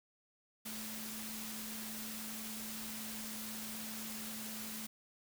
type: tone in noise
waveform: sine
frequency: 218.8 Hz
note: A3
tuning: 9 cents flat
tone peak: -47 dBFS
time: 0.65-4.87 s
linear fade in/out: 10 ms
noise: white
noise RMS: -45 dBFS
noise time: 0.65-4.87 s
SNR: -5 dB
effects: none